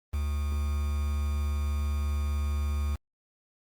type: tone with quantisation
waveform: triangle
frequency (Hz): 72.8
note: D2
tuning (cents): -15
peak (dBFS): -24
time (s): 0.13-2.96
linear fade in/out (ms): 10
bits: 7
effects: Opus 32 kbps